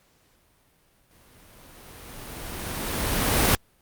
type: noise with exponential growth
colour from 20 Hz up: pink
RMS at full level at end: -18 dBFS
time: 1.11-3.55 s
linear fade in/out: 1 ms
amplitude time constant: 530 ms
effects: pink hiss -63 dBFS RMS until 3.81 s + Opus 48 kbps